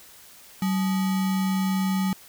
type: tone with sample-and-hold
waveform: sine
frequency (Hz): 190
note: F#3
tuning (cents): +46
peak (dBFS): -21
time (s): 0.62-2.13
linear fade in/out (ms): 2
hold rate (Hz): 1050
effects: white hiss -49 dBFS RMS until 2.28 s